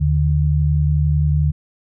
sine tone pair together, 77.78 / 148.96 Hz, D#2 / D3, 0 / +25 cents, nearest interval major seventh, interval 1125 cents, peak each -16 dBFS, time 0-1.52 s, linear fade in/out 20 ms, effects none

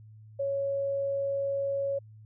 sine tone, 554.4 Hz, C#5, in tune, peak -27 dBFS, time 0.39-1.99 s, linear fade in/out 10 ms, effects added 108 Hz sine -48 dBFS peak until 2.25 s

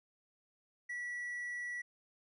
triangle tone with hard clipping, 1945 Hz, B6, 27 cents flat, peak -39 dBFS, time 0.89-1.82 s, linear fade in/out 10 ms, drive 5 dB, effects resampled to 24000 Hz

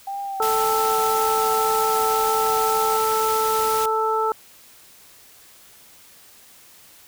sine tone with vibrato, 784 Hz, G5, in tune, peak -26 dBFS, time 0.07-2.97 s, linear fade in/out 5 ms, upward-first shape sine, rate 1.9 Hz, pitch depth 31 cents each way
harmonic tone, 440 Hz, A4, in tune, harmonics 1 / 2 / 3, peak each -23 / -23 / -23 dBFS, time 0.4-4.32 s, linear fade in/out 2 ms
white noise, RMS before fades -29 dBFS, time 0.42-3.86 s, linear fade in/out 5 ms
effects white hiss -49 dBFS RMS until 7.07 s

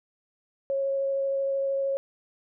sine tone with vibrato, 547 Hz, C#5, 23 cents flat, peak -24 dBFS, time 0.7-1.97 s, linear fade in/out 0 ms, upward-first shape sine, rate 13 Hz, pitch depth 8 cents each way, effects none

